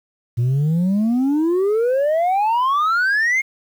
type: exponential sweep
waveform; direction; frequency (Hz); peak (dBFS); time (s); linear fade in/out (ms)
sine; up; 115.3 to 2175; -12; 0.37-3.42; 20
effects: tanh soft clip ceiling -14 dBFS + 8-bit